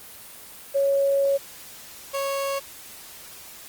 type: tone pair in turn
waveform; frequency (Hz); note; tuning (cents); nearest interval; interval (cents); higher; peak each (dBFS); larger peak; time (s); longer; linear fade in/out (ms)
sine / 30% pulse; 554.4 / 552.1; C#5 / C#5; 0 / -7; unison; 7; first; -18 / -22; first; 0.74-1.38 / 2.13-2.6; first; 20
effects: white hiss -43 dBFS RMS until 3.68 s + Opus 24 kbps